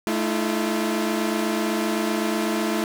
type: tone cluster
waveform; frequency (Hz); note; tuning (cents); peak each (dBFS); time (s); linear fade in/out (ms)
sawtooth; 217.3 / 312.6 / 340.5; A3 / D#4 / F4; -21 / +8 / -44; -21 / -25 / -22; 0.07-2.84; 0
effects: none